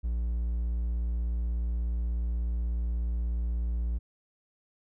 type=tone; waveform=triangle; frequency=58.27 Hz; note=A#1; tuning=in tune; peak=-25 dBFS; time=0.03-3.99 s; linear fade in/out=20 ms; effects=none